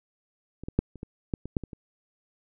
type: clicks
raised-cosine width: 3 ms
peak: -26 / -20 / -8 / -30 / -23 / -14 / -23 / -12 / -23 / -27 dBFS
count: 10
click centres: 0.636 / 0.685 / 0.79 / 0.957 / 1.031 / 1.338 / 1.456 / 1.568 / 1.637 / 1.732 s
effects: none